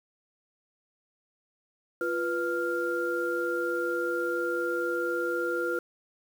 sine tone cluster, 347 / 491.1 / 1397 Hz, F4 / B4 / F6, -11 / -10 / 0 cents, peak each -31 dBFS, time 2.01-5.79 s, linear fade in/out 2 ms, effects 8-bit

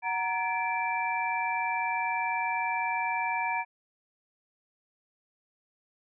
sine tone cluster, 743 / 935 / 1709 / 2341 Hz, F#5 / A#5 / G#6 / D7, +7 / +5 / +49 / -6 cents, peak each -34 / -30 / -38 / -32 dBFS, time 0.02-3.65 s, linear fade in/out 50 ms, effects none

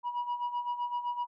sine tone with tremolo, 968 Hz, B5, 35 cents flat, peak -26 dBFS, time 0.03-1.27 s, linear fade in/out 50 ms, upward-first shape sine, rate 7.8 Hz, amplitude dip 75%, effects tanh soft clip ceiling -28 dBFS

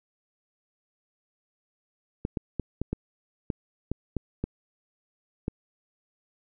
clicks, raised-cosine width 3 ms, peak -15 dBFS, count 10, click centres 2.251 / 2.372 / 2.597 / 2.816 / 2.93 / 3.502 / 3.916 / 4.167 / 4.44 / 5.481 s, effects none

